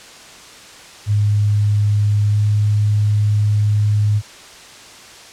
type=tone with pitch glide; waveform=sine; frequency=103.83 to 104.67 Hz; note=G#2 to G#2; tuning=0 to +14 cents; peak=-12 dBFS; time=1.06-4.22 s; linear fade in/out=50 ms; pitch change=+14 cents; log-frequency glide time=2.29-2.38 s; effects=white hiss -39 dBFS RMS until 5.32 s + low-pass 7000 Hz 12 dB/octave